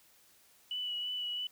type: tone with vibrato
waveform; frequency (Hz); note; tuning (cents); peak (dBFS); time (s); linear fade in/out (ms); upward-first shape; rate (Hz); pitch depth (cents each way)
sine; 2956; F#7; -2; -34; 0.71-1.47; 2; sine; 3; 19
effects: white hiss -64 dBFS RMS until 1.51 s